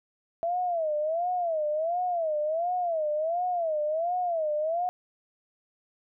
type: tone with vibrato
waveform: sine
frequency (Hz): 659.3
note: E5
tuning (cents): 0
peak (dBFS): -25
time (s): 0.43-4.89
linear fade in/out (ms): 0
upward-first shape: sine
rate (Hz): 1.4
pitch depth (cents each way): 170
effects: none